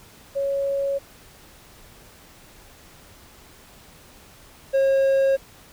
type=tone pair in turn; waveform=sine / triangle; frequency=554.4 / 541.1 Hz; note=C#5 / C#5; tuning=0 / -42 cents; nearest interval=unison; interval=42 cents; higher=first; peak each=-21 / -14 dBFS; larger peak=second; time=0.35-0.99 / 4.73-5.37 s; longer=neither; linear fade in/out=20 ms; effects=pink hiss -49 dBFS RMS until 5.72 s